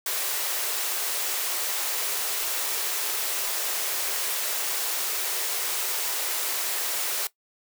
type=high-pass noise; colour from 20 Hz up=white; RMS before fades=-28 dBFS; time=0.06-7.27 s; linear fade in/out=2 ms; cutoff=350 Hz; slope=48 dB/octave; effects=noise-tail reverb RT60 0.1 s tail -18 dB re dry